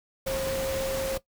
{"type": "tone in noise", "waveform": "sine", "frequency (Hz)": 535, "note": "C5", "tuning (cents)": 38, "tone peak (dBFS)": -27, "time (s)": [0.26, 1.18], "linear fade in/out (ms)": 10, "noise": "pink", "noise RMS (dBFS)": -34, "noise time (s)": [0.26, 1.18], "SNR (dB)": 4, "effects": ["noise-tail reverb RT60 0.1 s tail -17 dB re dry"]}